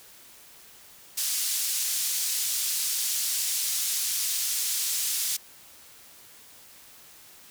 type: band-pass noise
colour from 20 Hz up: pink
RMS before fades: -28 dBFS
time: 1.17-5.37 s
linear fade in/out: 10 ms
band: 5400 to 15000 Hz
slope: 12 dB/octave
effects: white hiss -51 dBFS RMS until 7.5 s